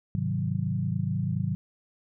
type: chord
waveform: sine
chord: Ab dominant seventh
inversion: none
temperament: equal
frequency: 103.83 / 130.81 / 155.56 / 185 Hz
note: Ab2 / C3 / Eb3 / Gb3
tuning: 0 / 0 / 0 / 0 cents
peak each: -31 dBFS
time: 0.15-1.55 s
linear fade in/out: 0 ms
effects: none